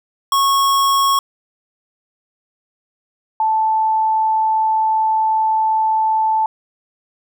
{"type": "tone pair in turn", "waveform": ["square", "sine"], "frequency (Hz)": [1100, 877.4], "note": ["C#6", "A5"], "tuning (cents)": [-14, -5], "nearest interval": "major third", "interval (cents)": 391, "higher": "first", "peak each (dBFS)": -13, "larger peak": "neither", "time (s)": [[0.32, 1.19], [3.4, 6.46]], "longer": "second", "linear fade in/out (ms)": 2, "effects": []}